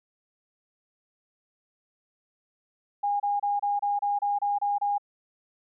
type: tone bursts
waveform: sine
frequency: 815 Hz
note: G#5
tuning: 33 cents flat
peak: -23 dBFS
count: 10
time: 3.03-4.982 s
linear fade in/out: 10 ms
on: 170 ms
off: 28 ms
effects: none